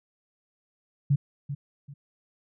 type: tone with echo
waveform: sine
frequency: 141.5 Hz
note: C#3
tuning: 36 cents sharp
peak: -18 dBFS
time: 1.1-1.16 s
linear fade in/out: 10 ms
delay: 390 ms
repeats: 2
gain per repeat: -11 dB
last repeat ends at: 1.94 s
effects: none